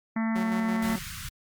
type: harmonic tone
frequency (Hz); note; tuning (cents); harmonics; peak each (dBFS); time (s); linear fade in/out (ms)
223.8; A3; +30; 1 / 3 / 4 / 5 / 6 / 7 / 8 / 9 / 10; -25 / -40 / -38 / -42 / -42 / -48 / -42 / -40 / -51; 0.16-0.96; 5
type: tone with tremolo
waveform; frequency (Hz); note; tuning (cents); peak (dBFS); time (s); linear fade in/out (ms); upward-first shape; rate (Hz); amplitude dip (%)
sawtooth; 185; F#3; 0; -28; 0.35-0.99; 10; square; 6; 40
type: band-stop noise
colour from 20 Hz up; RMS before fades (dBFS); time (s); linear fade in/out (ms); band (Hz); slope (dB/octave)
pink; -38; 0.82-1.29; 5; 190 to 1200; 48
effects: Opus 48 kbps